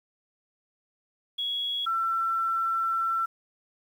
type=tone pair in turn; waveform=sine; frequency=3339 / 1344.4 Hz; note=G#7 / E6; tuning=+9 / +34 cents; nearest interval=octave + major third; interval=1575 cents; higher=first; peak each=-27 / -24 dBFS; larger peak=second; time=1.38-1.86 / 1.86-3.26 s; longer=second; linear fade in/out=10 ms; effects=9-bit